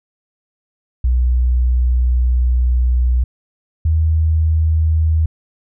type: tone pair in turn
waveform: sine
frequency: 61.74 / 79.5 Hz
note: B1 / D#2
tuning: 0 / +38 cents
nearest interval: major third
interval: 438 cents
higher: second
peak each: -11 dBFS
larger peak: neither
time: 1.04-3.24 / 3.85-5.26 s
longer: first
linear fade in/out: 5 ms
effects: none